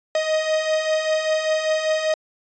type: beating tone pair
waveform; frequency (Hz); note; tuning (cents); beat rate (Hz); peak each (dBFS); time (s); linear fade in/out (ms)
45% pulse; 622.3 / 627.4; D#5 / D#5; 0 / +14; 5.1; -26 / -20; 0.15-2.14; 2
effects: resampled to 16000 Hz